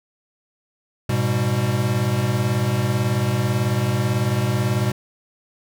square tone cluster, 105.1 / 123.3 / 198.9 Hz, G#2 / B2 / G3, +21 / -2 / +25 cents, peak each -25 / -21 / -27 dBFS, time 1.09-4.92 s, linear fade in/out 5 ms, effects none

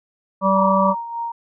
harmonic tone, 193.2 Hz, G3, 25 cents flat, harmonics 1 / 3 / 5 / 6, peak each -19 / -19 / -19 / -19 dBFS, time 0.41-0.95 s, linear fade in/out 50 ms
sine tone with tremolo, 932.3 Hz, A#5, in tune, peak -22 dBFS, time 0.56-1.32 s, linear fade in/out 5 ms, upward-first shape sine, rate 3.4 Hz, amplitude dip 55%
effects none

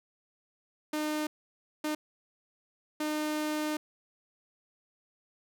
sawtooth tone bursts at uneven times, 304.5 Hz, D#4, 37 cents flat, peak -26 dBFS, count 3, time 0.93-1.27 / 1.84-1.95 / 3-3.77 s, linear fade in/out 5 ms, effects none

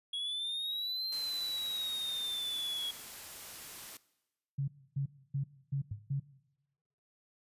triangle exponential two-way sweep, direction up then down, 3322 to 4148 to 3322 Hz, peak -33 dBFS, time 0.13-2.91 s, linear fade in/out 5 ms, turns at 1.08 s
white noise, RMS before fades -47 dBFS, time 1.12-3.97 s, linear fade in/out 2 ms
sine tone bursts, 138.8 Hz, C#3, 3 cents sharp, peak -30 dBFS, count 5, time 4.58-6.2 s, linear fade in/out 10 ms, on 100 ms, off 280 ms
sine tone with exponential decay, 103.83 Hz, G#2, in tune, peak -33 dBFS, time 5.91-6.07 s, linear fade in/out 5 ms, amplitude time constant 33 ms
effects noise-tail reverb RT60 1.0 s tail -20 dB re dry + resampled to 32000 Hz

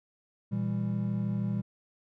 triangle chord, E diminished, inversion second, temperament just, 118.67 / 164.81 / 197.78 Hz, Bb2 / E3 / G3, +31 / 0 / +16 cents, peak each -30 / -34 / -29 dBFS, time 0.51-1.62 s, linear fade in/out 20 ms, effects none

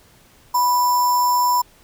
sine tone with sample-and-hold, 985 Hz, B5, 5 cents flat, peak -14 dBFS, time 0.54-1.62 s, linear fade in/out 10 ms, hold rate 6300 Hz, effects pink hiss -52 dBFS RMS until 1.83 s

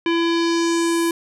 square tone with low-pass filter sweep, 335.7 Hz, E4, 32 cents sharp, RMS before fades -19 dBFS, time 0.06-1.11 s, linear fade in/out 2 ms, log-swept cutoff 2800 to 12000 Hz, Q 2.1, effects none

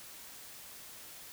silence, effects white hiss -50 dBFS RMS until 1.32 s

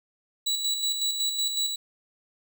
30% pulse tone with tremolo, 3929 Hz, B7, 10 cents flat, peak -21 dBFS, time 0.46-1.76 s, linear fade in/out 10 ms, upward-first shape square, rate 5.4 Hz, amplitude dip 45%, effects none

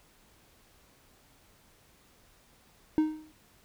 triangle tone with exponential decay, 310.3 Hz, D#4, 5 cents flat, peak -17 dBFS, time 2.98-3.32 s, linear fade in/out 0 ms, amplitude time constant 73 ms, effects pink hiss -62 dBFS RMS until 3.64 s

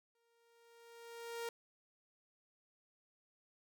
sawtooth tone with exponential growth, 466.2 Hz, A#4, in tune, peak -35 dBFS, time 0.15-1.49 s, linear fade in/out 2 ms, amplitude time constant 290 ms, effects none

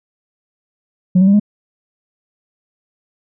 sine tone with pitch steps, 182.6 / 190.57 / 198.9 / 207.6 Hz, F#3 / G3 / G3 / G#3, -23 / -49 / +25 / 0 cents, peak -5 dBFS, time 1.15-1.398 s, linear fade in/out 10 ms, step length 62 ms, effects tanh soft clip ceiling -5 dBFS

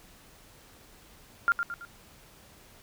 sine tone with echo, 1396.9 Hz, F6, in tune, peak -19 dBFS, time 1.48-1.52 s, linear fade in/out 0 ms, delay 110 ms, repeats 3, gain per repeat -7 dB, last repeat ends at 1.85 s, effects pink hiss -55 dBFS RMS until 2.82 s

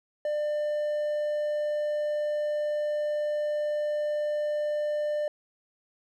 triangle tone, 597 Hz, D5, 28 cents sharp, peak -24 dBFS, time 0.25-5.28 s, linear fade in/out 2 ms, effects none

